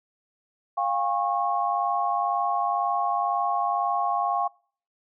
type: tone cluster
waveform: sine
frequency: 703 / 805 / 1093 Hz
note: F5 / G5 / C#6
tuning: +11 / +46 / -25 cents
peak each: -27 dBFS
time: 0.77-4.48 s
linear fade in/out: 10 ms
effects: noise-tail reverb RT60 0.5 s tail -26 dB re dry